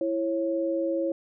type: tone pair together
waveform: sine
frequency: 332 / 546.4 Hz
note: E4 / C#5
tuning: +12 / -25 cents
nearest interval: major sixth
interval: 863 cents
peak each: -27 dBFS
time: 0.01-1.12 s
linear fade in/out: 2 ms
effects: none